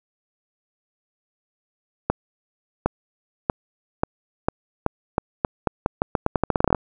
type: accelerating click train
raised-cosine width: 1 ms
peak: -4 dBFS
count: 23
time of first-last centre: 2.1-6.747 s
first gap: 760 ms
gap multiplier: 0.84
effects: none